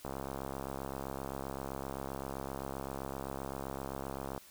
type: click train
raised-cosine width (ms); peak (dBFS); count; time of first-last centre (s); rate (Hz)
1; -25; 294; 0.05-4.378; 67.7
effects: white hiss -57 dBFS RMS until 4.5 s